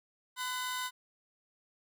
sawtooth tone cluster, 1011 / 1493 / 3693 Hz, B5 / F#6 / A#7, +40 / +15 / -17 cents, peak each -33 / -36 / -39 dBFS, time 0.36-0.91 s, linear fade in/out 50 ms, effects none

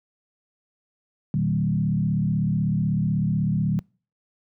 sine tone with frequency modulation, 158.3 Hz, D#3, 30 cents sharp, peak -19 dBFS, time 1.34-3.79 s, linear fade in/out 0 ms, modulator 36.1 Hz, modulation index 1.3, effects noise-tail reverb RT60 0.4 s tail -26 dB re dry + high-pass 100 Hz 12 dB/octave

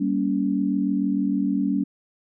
sine chord, G diminished, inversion none, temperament just, 196 / 235.2 / 282.2 Hz, G3 / Bb3 / Db4, 0 / +16 / +31 cents, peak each -24 / -27 / -23 dBFS, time 0-1.84 s, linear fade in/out 10 ms, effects none

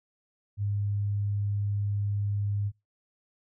sine tone, 101.9 Hz, G#2, 32 cents flat, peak -26 dBFS, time 0.57-2.72 s, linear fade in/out 50 ms, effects noise-tail reverb RT60 0.2 s tail -22 dB re dry

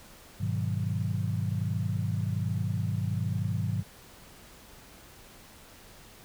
sine chord, G# minor seventh, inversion none, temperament equal with one note detuned, 102.22 / 123.47 / 155.56 / 185 Hz, G#2 / B2 / D#3 / F#3, -27 / 0 / 0 / 0 cents, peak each -30 / -33 / -34 / -36 dBFS, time 0.4-3.83 s, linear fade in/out 10 ms, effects pink hiss -52 dBFS RMS until 6.24 s

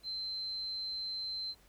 sine tone, 4100 Hz, C8, 36 cents flat, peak -36 dBFS, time 0.03-1.55 s, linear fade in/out 50 ms, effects added 50 Hz sine -66 dBFS peak until 1.68 s + pink hiss -65 dBFS RMS until 1.68 s

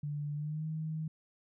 sine tone with pitch glide, 146.83 to 157.37 Hz, D3 to D#3, 0 to +20 cents, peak -34 dBFS, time 0.03-1.08 s, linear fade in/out 5 ms, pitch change +120 cents, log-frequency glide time 0.34-0.66 s, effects none

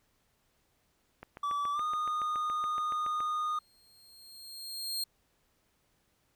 click train, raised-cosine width 0.5 ms, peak -29 dBFS, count 15, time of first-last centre 1.23-3.205 s, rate 7.09 Hz
triangle tone with pitch glide, 1153 to 1228.6 Hz, D6 to D#6, -32 to -22 cents, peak -28 dBFS, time 1.43-3.59 s, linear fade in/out 5 ms, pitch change +110 cents, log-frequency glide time 1.73-1.82 s
sawtooth tone with exponential growth, 4223 Hz, C8, 15 cents sharp, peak -28 dBFS, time 3.47-5.04 s, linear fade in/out 5 ms, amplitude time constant 340 ms
effects pink hiss -73 dBFS RMS until 6.35 s

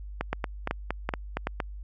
two click trains, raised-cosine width 0.5 ms, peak -13 / -12 dBFS, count 7 / 4, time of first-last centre 0.21-1.602 / 0.33-1.471 s, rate 4.31 / 2.63 Hz, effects added 50 Hz sine -37 dBFS peak until 1.83 s

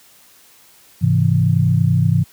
sine chord, Ab augmented, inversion none, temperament equal with one note detuned, 103.83 / 132.49 / 164.81 Hz, Ab2 / C3 / E3, 0 / +22 / 0 cents, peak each -16 dBFS, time 1.01-2.24 s, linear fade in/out 20 ms, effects white hiss -49 dBFS RMS until 2.32 s + high-pass 60 Hz 12 dB/octave

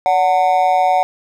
triangle tone with amplitude modulation, 740 Hz, F#5, in tune, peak -5 dBFS, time 0.06-1.03 s, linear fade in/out 0 ms, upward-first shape sine, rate 168 Hz, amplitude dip 90%, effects none

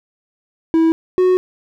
triangle tone pair in turn, 325.6 / 367.6 Hz, E4 / F#4, -21 / -11 cents, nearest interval major second, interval 210 cents, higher second, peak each -8 dBFS, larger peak neither, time 0.74-0.92 / 1.18-1.37 s, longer second, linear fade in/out 0 ms, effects none

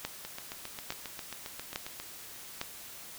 two click trains, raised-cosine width 0.2 ms, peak -22 / -16 dBFS, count 14 / 4, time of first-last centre 0.25-2 / 0.05-2.614 s, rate 7.43 / 1.17 Hz, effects white hiss -47 dBFS RMS until 3.18 s

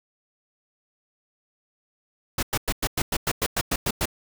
pink noise bursts, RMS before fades -24 dBFS, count 12, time 2.38-4.056 s, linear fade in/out 5 ms, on 48 ms, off 100 ms, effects none

